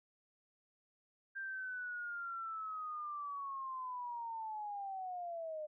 sine linear sweep, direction down, 1590 to 602 Hz, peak -40 dBFS, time 1.35-5.67 s, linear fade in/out 20 ms, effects none

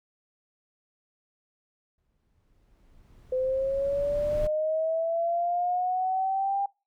brown noise with exponential growth, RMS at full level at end -33 dBFS, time 1.98-4.47 s, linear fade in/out 2 ms, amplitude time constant 540 ms
sine linear sweep, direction up, 509 to 800 Hz, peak -24 dBFS, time 3.32-6.66 s, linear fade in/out 5 ms
effects noise-tail reverb RT60 0.3 s tail -26 dB re dry

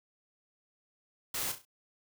white noise with echo, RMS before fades -35 dBFS, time 1.34-1.52 s, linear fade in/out 5 ms, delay 33 ms, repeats 4, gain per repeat -8 dB, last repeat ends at 1.652 s, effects none

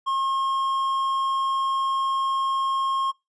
triangle tone with hard clipping, 1076 Hz, C6, 48 cents sharp, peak -23 dBFS, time 0.06-3.12 s, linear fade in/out 20 ms, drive 9 dB, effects noise-tail reverb RT60 0.2 s tail -21 dB re dry + resampled to 22050 Hz

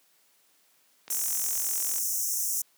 click train, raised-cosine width 0.2 ms, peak -25 dBFS, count 41, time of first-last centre 1.08-1.983 s, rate 44.3 Hz
pink high-pass noise, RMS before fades -29 dBFS, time 1.1-2.62 s, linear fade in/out 5 ms, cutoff 5600 Hz, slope 96 dB/octave
effects white hiss -65 dBFS RMS until 2.77 s + high-pass 200 Hz 12 dB/octave

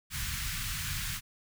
pink band-stop noise, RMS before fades -35 dBFS, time 0.1-1.21 s, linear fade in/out 50 ms, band 160 to 1400 Hz, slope 24 dB/octave, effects none

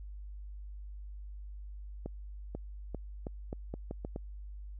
accelerating click train, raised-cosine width 2 ms, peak -25 dBFS, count 9, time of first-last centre 2.06-4.161 s, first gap 490 ms, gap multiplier 0.81, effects added 50 Hz sine -42 dBFS peak until 4.79 s

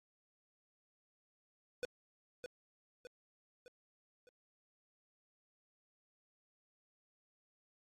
square tone with echo, 495.7 Hz, B4, 6 cents sharp, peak -37 dBFS, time 1.83-1.85 s, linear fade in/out 0 ms, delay 610 ms, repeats 4, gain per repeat -6 dB, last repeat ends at 4.29 s, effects low-pass 9000 Hz 12 dB/octave + Opus 48 kbps

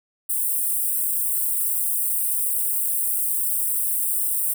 white high-pass noise, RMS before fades -23 dBFS, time 0.29-4.54 s, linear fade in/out 10 ms, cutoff 8200 Hz, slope 96 dB/octave, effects none

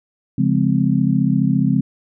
sine chord, Db major seventh, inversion none, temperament just, 138.59 / 173.24 / 207.9 / 259.9 Hz, Db3 / F3 / Ab3 / C4, 0 / -14 / +2 / -11 cents, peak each -19 dBFS, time 0.38-1.81 s, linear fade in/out 5 ms, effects none

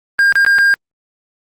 triangle tone with dropouts, 1608 Hz, G6, 44 cents sharp, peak -6 dBFS, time 0.19-0.74 s, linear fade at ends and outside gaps 0 ms, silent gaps 0.324-0.355 / 0.449-0.464 / 0.584-0.587 s, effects Opus 32 kbps

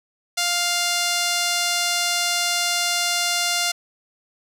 sawtooth tone with band-pass filter, 700 Hz, F5, 4 cents sharp, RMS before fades -22 dBFS, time 0.37-3.72 s, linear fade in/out 10 ms, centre 5700 Hz, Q 0.83, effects none

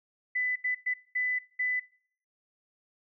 sine tone bursts at uneven times, 1999 Hz, B6, 20 cents sharp, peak -26 dBFS, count 5, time 0.35-0.56 / 0.64-0.75 / 0.86-0.94 / 1.15-1.39 / 1.59-1.8 s, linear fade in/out 10 ms, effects noise-tail reverb RT60 0.6 s tail -23 dB re dry

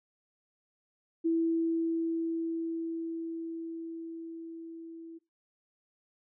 sine tone with level ramp, 329.6 Hz, E4, in tune, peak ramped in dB -24 to -43 dBFS, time 1.24-5.19 s, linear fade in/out 20 ms, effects noise-tail reverb RT60 0.2 s tail -18 dB re dry

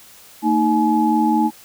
sine tone cluster, 227.1 / 311.5 / 848 Hz, A#3 / D#4 / G#5, -45 / +2 / +36 cents, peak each -18 dBFS, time 0.42-1.51 s, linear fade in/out 50 ms, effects white hiss -45 dBFS RMS until 1.64 s

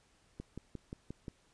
click train, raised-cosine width 3 ms, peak -29 dBFS, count 6, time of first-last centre 0.4-1.282 s, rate 5.67 Hz, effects pink hiss -69 dBFS RMS until 1.53 s + resampled to 22050 Hz

